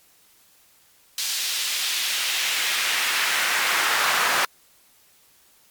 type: noise with high-pass filter sweep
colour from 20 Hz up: brown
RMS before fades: -23 dBFS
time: 1.18-4.45 s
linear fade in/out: 2 ms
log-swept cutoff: 4300 to 1200 Hz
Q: 1.2
effects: white hiss -57 dBFS RMS until 5.7 s + MP3 96 kbps